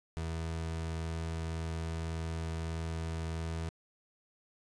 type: tone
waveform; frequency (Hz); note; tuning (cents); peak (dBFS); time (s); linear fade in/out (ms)
30% pulse; 81.7; E2; -15; -32; 0.17-3.69; 0
effects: resampled to 22050 Hz